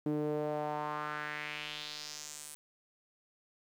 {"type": "tone with band-pass filter sweep", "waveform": "sawtooth", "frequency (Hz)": 150, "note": "D3", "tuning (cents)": 37, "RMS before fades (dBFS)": -38, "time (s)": [0.06, 2.55], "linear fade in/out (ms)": 0, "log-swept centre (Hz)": [320, 10000], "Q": 2.7, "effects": ["11-bit"]}